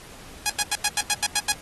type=tone bursts; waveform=5% pulse; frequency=830.6 Hz; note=G#5; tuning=in tune; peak=-9 dBFS; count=9; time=0.46-1.519 s; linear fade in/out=0 ms; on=35 ms; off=93 ms; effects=pink hiss -45 dBFS RMS until 1.61 s + AAC 32 kbps